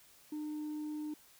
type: tone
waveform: sine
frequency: 302.7 Hz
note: D#4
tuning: 48 cents flat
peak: -35 dBFS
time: 0.32-1.14 s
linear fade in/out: 5 ms
effects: tanh soft clip ceiling -36 dBFS + white hiss -62 dBFS RMS until 1.39 s